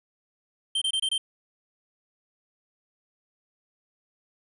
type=tone bursts; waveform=square; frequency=3136 Hz; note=G7; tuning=in tune; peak=-24 dBFS; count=5; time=0.75-1.18 s; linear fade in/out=5 ms; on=66 ms; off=25 ms; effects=resampled to 24000 Hz